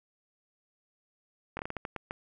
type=slowing click train; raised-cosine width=0.5 ms; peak=-20 dBFS; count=9; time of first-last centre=1.57-2.109 s; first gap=21 ms; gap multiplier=1.32; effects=none